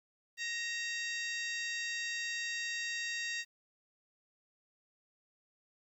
harmonic tone with a mistuned harmonic, 937 Hz, A#5, 9 cents sharp, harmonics 2 / 3 / 4 / 5 / 6 / 7 / 8, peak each -38 / -42 / -44 / -46 / -48 / -49 / -50 dBFS, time 0.37-3.45 s, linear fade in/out 50 ms, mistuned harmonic 3, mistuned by -58 cents, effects 11-bit

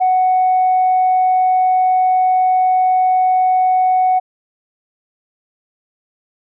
sine tone, 742 Hz, F#5, 5 cents sharp, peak -9 dBFS, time 0-4.2 s, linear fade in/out 20 ms, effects tanh soft clip ceiling -7 dBFS

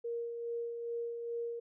sine tone with tremolo, 468.7 Hz, A#4, 9 cents sharp, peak -34 dBFS, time 0.04-1.6 s, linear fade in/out 10 ms, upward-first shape sine, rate 2.4 Hz, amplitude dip 40%, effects none

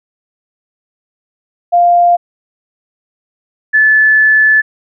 sine tone pair in turn, 698.5 / 1735.4 Hz, F5 / A6, 0 / -24 cents, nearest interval octave + major third, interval 1576 cents, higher second, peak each -5 dBFS, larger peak neither, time 1.72-2.17 / 3.73-4.62 s, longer second, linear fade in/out 20 ms, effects none

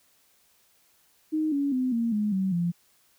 sine tone with pitch steps, 311.1 / 282 / 255.6 / 231.7 / 210 / 190.4 / 172.59 Hz, D#4 / C#4 / C4 / A#3 / G#3 / F#3 / F3, 0 / +30 / -40 / -10 / +19 / +50 / -20 cents, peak -23 dBFS, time 1.32-2.72 s, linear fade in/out 20 ms, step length 200 ms, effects white hiss -64 dBFS RMS until 3.18 s

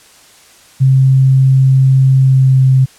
sine tone with pitch glide, 132.9 to 131.6 Hz, C3 to C3, +27 to +10 cents, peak -5 dBFS, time 0.8-2.86 s, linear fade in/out 20 ms, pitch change -17 cents, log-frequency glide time 2.18-2.62 s, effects white hiss -43 dBFS RMS until 2.98 s + low-pass 10000 Hz 12 dB/octave

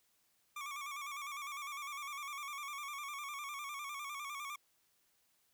25% pulse tone with vibrato, 1148 Hz, D6, 40 cents flat, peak -38 dBFS, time 0.56-4.56 s, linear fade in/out 5 ms, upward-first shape square, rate 9.9 Hz, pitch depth 61 cents each way, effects white hiss -75 dBFS RMS until 5.53 s

